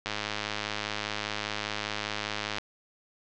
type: click train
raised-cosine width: 0.2 ms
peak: -13 dBFS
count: 266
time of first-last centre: 0.06-2.584 s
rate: 105 Hz
effects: low-pass 5000 Hz 12 dB/octave